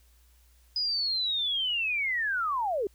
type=linear sweep; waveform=sine; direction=down; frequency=5010 to 367.9 Hz; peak=-26 dBFS; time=0.76-2.87 s; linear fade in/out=2 ms; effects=added 60 Hz sine -58 dBFS peak until 2.94 s + white hiss -66 dBFS RMS until 2.94 s